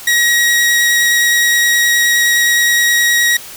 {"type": "tone with vibrato", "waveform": "sawtooth", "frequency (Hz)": 1900, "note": "A#6", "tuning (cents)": 33, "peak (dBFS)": -6, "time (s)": [0.07, 3.37], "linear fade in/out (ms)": 5, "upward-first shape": "triangle", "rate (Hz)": 9.6, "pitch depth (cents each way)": 10, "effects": ["white hiss -32 dBFS RMS until 3.56 s"]}